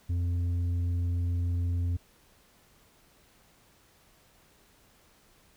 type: tone with tanh clipping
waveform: sine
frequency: 87.31 Hz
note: F2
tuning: in tune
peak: -27 dBFS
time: 0.09-1.97 s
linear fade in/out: 10 ms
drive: 5 dB
effects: pink hiss -62 dBFS RMS until 5.56 s